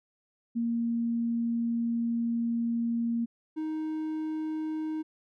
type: tone pair in turn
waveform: sine / triangle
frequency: 233.1 / 312.7 Hz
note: A#3 / D#4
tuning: 0 / +9 cents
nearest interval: perfect fourth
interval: 509 cents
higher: second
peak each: -26 / -28 dBFS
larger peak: first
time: 0.55-3.26 / 3.56-5.03 s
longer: first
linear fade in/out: 20 ms
effects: none